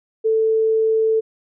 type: tone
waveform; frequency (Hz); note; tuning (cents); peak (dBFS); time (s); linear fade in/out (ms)
sine; 442.5; A4; +10; -14; 0.24-1.21; 20
effects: none